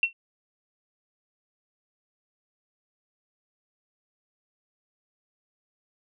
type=tone with exponential decay; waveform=sine; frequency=2718 Hz; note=F7; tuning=48 cents flat; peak=-15 dBFS; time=0.03-0.13 s; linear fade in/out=2 ms; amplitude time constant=20 ms; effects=none